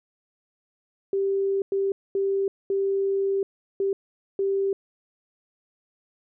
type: tone bursts at uneven times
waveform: sine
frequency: 392 Hz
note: G4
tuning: in tune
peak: -21 dBFS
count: 6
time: 1.13-1.62 / 1.72-1.92 / 2.15-2.48 / 2.7-3.43 / 3.8-3.93 / 4.39-4.73 s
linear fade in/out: 2 ms
effects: none